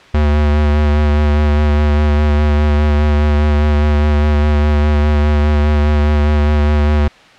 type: tone with vibrato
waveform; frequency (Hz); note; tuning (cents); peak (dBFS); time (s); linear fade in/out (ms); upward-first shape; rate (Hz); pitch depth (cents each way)
square; 74.3; D2; +21; -10; 0.14-7.08; 5; sine; 4.9; 23
effects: white hiss -41 dBFS RMS until 7.38 s + low-pass 3000 Hz 12 dB/octave